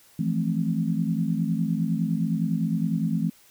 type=chord; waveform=sine; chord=F major seventh; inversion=third; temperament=equal with one note detuned; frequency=164.81 / 174.61 / 216.8 / 261.6 Hz; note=E3 / F3 / A3 / C4; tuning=0 / 0 / -25 / 0 cents; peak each=-26 / -29 / -27 / -31 dBFS; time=0.19-3.3 s; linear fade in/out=5 ms; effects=white hiss -56 dBFS RMS until 3.5 s